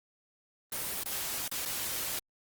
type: noise with dropouts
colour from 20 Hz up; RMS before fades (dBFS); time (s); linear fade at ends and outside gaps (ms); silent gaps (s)
white; -35; 0.72-2.19; 2; 1.035-1.058 / 1.48-1.515 / 1.653-1.658
effects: Opus 24 kbps